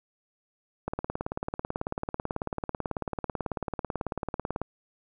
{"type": "click train", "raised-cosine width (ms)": 1, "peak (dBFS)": -16, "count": 69, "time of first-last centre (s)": [0.88, 4.616], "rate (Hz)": 18.2, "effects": []}